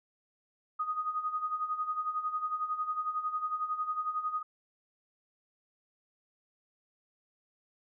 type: tone with tremolo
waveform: sine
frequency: 1244.5 Hz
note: D#6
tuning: in tune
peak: -28 dBFS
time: 0.79-4.43 s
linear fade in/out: 10 ms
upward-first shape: sine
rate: 11 Hz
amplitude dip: 70%
effects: none